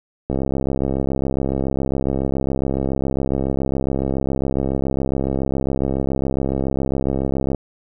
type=click train; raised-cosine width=2 ms; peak=-8 dBFS; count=488; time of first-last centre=0.3-7.547 s; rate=67.2 Hz; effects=none